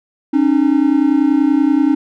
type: tone pair together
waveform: triangle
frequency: 273.9 / 304.3 Hz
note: C#4 / D#4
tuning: -21 / -38 cents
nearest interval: major second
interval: 183 cents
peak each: -11 dBFS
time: 0.33-1.95 s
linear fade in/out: 10 ms
effects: none